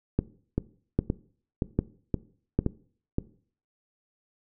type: two click trains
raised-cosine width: 3 ms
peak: -12 / -9 dBFS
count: 6 / 4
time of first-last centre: 0.58-3.184 / 0.19-2.59 s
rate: 1.92 / 1.25 Hz
effects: noise-tail reverb RT60 0.5 s tail -19 dB re dry